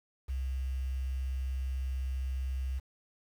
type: tone with quantisation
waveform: sine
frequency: 65.41 Hz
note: C2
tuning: in tune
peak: -31 dBFS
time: 0.28-2.8 s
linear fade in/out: 20 ms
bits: 9
effects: none